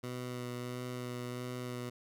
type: tone with vibrato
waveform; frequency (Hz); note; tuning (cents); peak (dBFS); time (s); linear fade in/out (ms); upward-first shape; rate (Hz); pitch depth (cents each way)
15% pulse; 123.8; B2; +5; -32; 0.03-1.9; 10; sine; 1.5; 15
effects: none